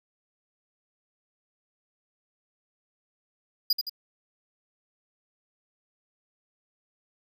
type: tone with echo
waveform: square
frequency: 4885 Hz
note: D#8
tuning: 33 cents flat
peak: -20 dBFS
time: 3.7-3.73 s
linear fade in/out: 5 ms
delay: 83 ms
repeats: 2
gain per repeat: -6 dB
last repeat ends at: 3.896 s
effects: none